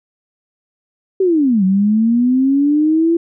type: linear two-way sweep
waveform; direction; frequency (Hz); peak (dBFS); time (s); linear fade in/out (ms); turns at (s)
sine; down then up; 392 to 185 to 339.8; -10; 1.2-3.17; 5; 1.64
effects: none